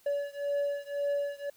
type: beating tone pair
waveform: triangle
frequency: 570 / 571.9 Hz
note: C#5 / D5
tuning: +48 / -46 cents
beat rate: 1.9 Hz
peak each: -30 / -31 dBFS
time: 0.06-1.5 s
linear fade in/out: 5 ms
effects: white hiss -63 dBFS RMS until 1.56 s